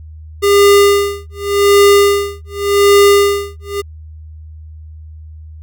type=tone with tremolo; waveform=square; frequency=403.5 Hz; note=G#4; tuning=50 cents flat; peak=-5 dBFS; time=0.42-3.82 s; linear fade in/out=20 ms; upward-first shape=sine; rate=0.87 Hz; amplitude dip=100%; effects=added 78 Hz sine -30 dBFS peak until 5.62 s